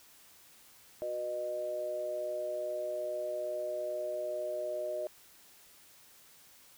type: harmonic tone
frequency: 122.4 Hz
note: B2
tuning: 15 cents flat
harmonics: 3 / 4 / 5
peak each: -43 / -44 / -34 dBFS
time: 1.02-5.07 s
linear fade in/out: 0 ms
effects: white hiss -59 dBFS RMS until 6.77 s